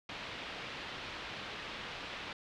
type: low-pass noise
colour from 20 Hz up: white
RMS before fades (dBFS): -44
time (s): 0.09-2.33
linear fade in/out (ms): 2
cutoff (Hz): 3600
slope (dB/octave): 24
effects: none